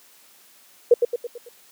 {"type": "tone with echo", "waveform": "sine", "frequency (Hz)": 479.2, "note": "A#4", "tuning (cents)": 48, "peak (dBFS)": -8, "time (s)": [0.91, 0.94], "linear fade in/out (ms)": 5, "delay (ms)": 110, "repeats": 5, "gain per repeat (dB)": -6, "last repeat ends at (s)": 1.49, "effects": ["white hiss -53 dBFS RMS until 1.71 s", "high-pass 200 Hz 12 dB/octave"]}